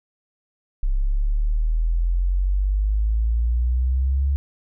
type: exponential sweep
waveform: sine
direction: up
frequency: 32.89 to 70.3 Hz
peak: -17 dBFS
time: 0.83-4.36 s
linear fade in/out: 0 ms
effects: none